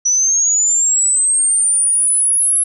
sine linear sweep, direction up, 5870 to 11000 Hz, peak -11 dBFS, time 0.05-2.64 s, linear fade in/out 10 ms, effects none

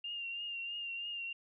sine tone with vibrato, 2794 Hz, F7, in tune, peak -38 dBFS, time 0.04-1.33 s, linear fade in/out 5 ms, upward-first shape triangle, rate 3.1 Hz, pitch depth 42 cents each way, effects none

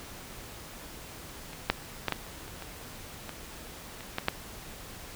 clicks, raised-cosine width 0.3 ms, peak -27 / -6 / -11 / -11 / -30 / -29 / -24 / -22 / -25 / -13 / -8 dBFS, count 11, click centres 1.532 / 1.7 / 2.083 / 2.123 / 2.266 / 2.48 / 2.623 / 3.293 / 4.007 / 4.184 / 4.284 s, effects pink hiss -45 dBFS RMS until 5.15 s

